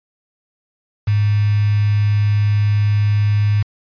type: tone with quantisation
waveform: sine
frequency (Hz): 103.83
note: G#2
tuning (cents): 0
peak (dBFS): -12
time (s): 1.07-3.63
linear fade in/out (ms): 10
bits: 5
effects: resampled to 11025 Hz